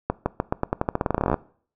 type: accelerating click train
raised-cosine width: 1 ms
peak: -7 dBFS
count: 22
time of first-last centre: 0.1-1.342 s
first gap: 160 ms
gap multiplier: 0.88
effects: noise-tail reverb RT60 0.5 s tail -21 dB re dry